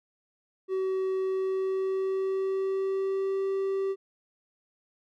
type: tone with pitch glide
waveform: triangle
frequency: 379 to 388.3 Hz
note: F#4 to G4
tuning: +42 to -16 cents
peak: -24 dBFS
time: 0.68-3.96 s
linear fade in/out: 50 ms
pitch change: +42 cents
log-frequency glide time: 1.17-3.45 s
effects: none